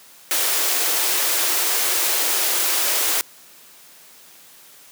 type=high-pass noise; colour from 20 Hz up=white; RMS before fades=-20 dBFS; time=0.31-3.21 s; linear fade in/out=0 ms; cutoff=300 Hz; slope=96 dB/octave; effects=white hiss -47 dBFS RMS until 4.91 s + high-pass 150 Hz 12 dB/octave